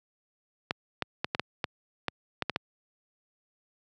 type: clicks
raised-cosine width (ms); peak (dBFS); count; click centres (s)
0.3; -11; 10; 0.709 / 1.023 / 1.245 / 1.349 / 1.396 / 1.642 / 2.083 / 2.423 / 2.497 / 2.561
effects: high-pass 100 Hz 12 dB/octave